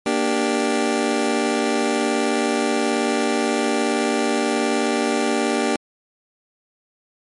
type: chord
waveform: 25% pulse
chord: G minor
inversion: first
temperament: just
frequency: 235.2 / 294 / 392 Hz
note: Bb3 / D4 / G4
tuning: +16 / +2 / 0 cents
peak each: -19 dBFS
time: 0.06-5.76 s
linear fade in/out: 2 ms
effects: MP3 48 kbps